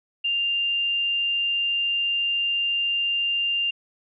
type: tone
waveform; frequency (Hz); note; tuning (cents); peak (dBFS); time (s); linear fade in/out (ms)
sine; 2794; F7; 0; -21; 0.24-3.71; 10
effects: none